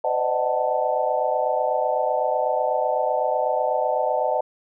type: tone cluster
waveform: sine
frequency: 510 / 598 / 626 / 747 / 882 Hz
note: C5 / D5 / D#5 / F#5 / A5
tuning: -44 / +31 / +10 / +16 / +4 cents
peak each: -26 dBFS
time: 0.04-4.41 s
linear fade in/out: 5 ms
effects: none